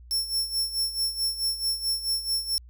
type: tone with tremolo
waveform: sawtooth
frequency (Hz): 5400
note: E8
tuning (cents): +41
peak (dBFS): -20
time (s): 0.11-2.58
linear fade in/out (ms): 0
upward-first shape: sine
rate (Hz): 4.6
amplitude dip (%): 75
effects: added 60 Hz sine -45 dBFS peak until 2.69 s